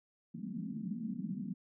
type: band-pass noise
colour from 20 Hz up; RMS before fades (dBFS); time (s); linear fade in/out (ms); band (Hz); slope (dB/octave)
pink; -40; 0.34-1.54; 10; 180 to 240; 48
effects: none